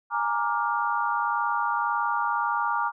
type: chord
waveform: sine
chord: Bb dominant seventh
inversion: third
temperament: equal with one note detuned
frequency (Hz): 830.6 / 932.3 / 1174.7 / 1409.9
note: Ab5 / Bb5 / D6 / F6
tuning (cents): 0 / 0 / 0 / +16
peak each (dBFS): -31 / -27 / -28 / -30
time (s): 0.1-2.92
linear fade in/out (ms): 50
effects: none